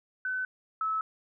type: tone pair in turn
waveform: sine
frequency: 1513 / 1300.2 Hz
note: F#6 / E6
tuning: +38 / -24 cents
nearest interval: minor third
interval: 262 cents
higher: first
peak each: -29 / -27 dBFS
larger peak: second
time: 0.25-0.45 / 0.81-1.01 s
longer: neither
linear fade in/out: 2 ms
effects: none